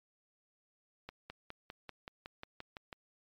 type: accelerating click train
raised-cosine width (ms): 0.3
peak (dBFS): -28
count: 11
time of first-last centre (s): 1.09-2.928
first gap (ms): 210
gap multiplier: 0.97
effects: MP3 64 kbps